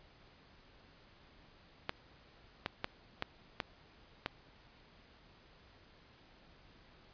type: clicks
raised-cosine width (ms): 0.3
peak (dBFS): -18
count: 6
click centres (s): 1.894 / 2.661 / 2.844 / 3.224 / 3.602 / 4.261
effects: pink hiss -62 dBFS RMS until 7.13 s + resampled to 11025 Hz

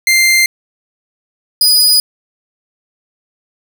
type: tone pair in turn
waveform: sawtooth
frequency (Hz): 2093 / 4954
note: C7 / D#8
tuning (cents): 0 / -8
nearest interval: octave + minor third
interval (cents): 1492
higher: second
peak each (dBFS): -4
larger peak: neither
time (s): 0.07-0.46 / 1.61-2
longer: neither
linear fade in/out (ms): 2
effects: none

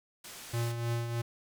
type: low-pass noise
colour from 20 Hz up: white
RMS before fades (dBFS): -47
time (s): 0.24-0.72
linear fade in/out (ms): 5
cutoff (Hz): 9800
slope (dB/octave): 12
type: tone with tremolo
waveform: square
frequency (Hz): 117.5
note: A#2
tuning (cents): +14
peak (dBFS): -29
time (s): 0.53-1.22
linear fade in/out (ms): 10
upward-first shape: triangle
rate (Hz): 3.2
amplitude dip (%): 55
effects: none

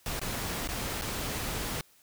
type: noise with dropouts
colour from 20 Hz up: pink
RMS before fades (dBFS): -34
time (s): 0.06-1.81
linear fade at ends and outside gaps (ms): 1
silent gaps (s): 0.195-0.215 / 0.675-0.688 / 1.013-1.02
effects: white hiss -62 dBFS RMS until 2.02 s

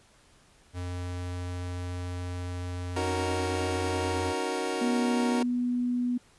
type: tone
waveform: square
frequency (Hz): 89.3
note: F2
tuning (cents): +39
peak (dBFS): -33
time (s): 0.73-4.34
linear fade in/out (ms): 50
type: chord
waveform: 25% pulse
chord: D# minor seventh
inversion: third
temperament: equal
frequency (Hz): 277.2 / 311.1 / 370 / 466.2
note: C#4 / D#4 / F#4 / A#4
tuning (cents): 0 / 0 / 0 / 0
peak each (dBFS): -33 / -33 / -29 / -29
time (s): 2.96-5.43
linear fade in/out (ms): 5
type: tone with pitch glide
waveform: sine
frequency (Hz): 243.9 to 245.5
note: B3 to B3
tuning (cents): -21 to -10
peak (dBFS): -25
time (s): 4.81-6.18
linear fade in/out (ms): 10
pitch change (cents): +11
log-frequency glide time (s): 5.25-5.52
effects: pink hiss -60 dBFS RMS until 6.38 s + resampled to 24000 Hz

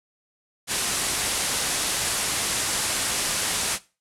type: low-pass noise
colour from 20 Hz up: white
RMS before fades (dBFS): -26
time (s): 0.67-3.79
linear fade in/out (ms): 50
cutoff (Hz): 11000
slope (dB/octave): 48
effects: noise-tail reverb RT60 0.3 s tail -18 dB re dry

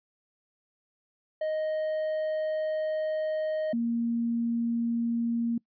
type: tone pair in turn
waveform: triangle / sine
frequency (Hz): 623 / 233.4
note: D#5 / A#3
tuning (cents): +2 / +2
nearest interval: octave + perfect fourth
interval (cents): 1700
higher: first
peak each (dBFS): -25 / -25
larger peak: neither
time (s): 1.41-3.73 / 3.73-5.58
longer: first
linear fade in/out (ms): 5
effects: noise-tail reverb RT60 0.1 s tail -24 dB re dry + resampled to 11025 Hz

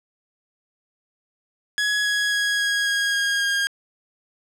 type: tone with pitch steps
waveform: sawtooth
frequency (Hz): 1678 / 1668.3 / 1658.7 / 1649.2 / 1639.7 / 1630.2 / 1620.8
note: G#6 / G#6 / G#6 / G#6 / G#6 / G#6 / G#6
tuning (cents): +17 / +7 / -3 / -13 / -23 / -33 / -43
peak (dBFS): -16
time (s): 1.78-3.67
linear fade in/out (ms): 0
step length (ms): 270
effects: low-pass 8000 Hz 12 dB/octave + 8-bit

